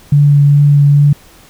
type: tone with vibrato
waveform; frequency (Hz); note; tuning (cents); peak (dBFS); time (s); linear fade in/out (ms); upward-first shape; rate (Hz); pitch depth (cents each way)
sine; 144; D3; -34; -4; 0.12-1.13; 5; triangle; 2.4; 13
effects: pink hiss -42 dBFS RMS until 1.49 s